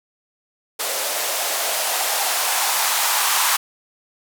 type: noise with band-pass filter sweep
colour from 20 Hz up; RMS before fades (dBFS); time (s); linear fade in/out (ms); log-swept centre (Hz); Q
violet; -21; 0.79-3.57; 10; 520 to 1000; 2.9
effects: none